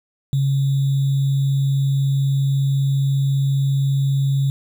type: tone with sample-and-hold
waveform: sine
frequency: 137.3 Hz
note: C#3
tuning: 16 cents flat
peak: -15 dBFS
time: 0.33-4.5 s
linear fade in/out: 0 ms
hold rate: 3675 Hz
effects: none